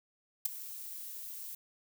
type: noise with ADSR envelope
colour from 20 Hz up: violet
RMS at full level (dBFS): -26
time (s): 0.45-1.55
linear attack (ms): 8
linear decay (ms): 8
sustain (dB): -18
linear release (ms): 3
effects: none